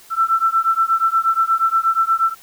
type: beating tone pair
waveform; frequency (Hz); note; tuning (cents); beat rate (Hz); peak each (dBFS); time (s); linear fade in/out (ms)
sine; 1332 / 1340.4; E6 / E6; +18 / +29; 8.4; -17 / -17; 0.1-2.35; 50
effects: white hiss -46 dBFS RMS until 2.42 s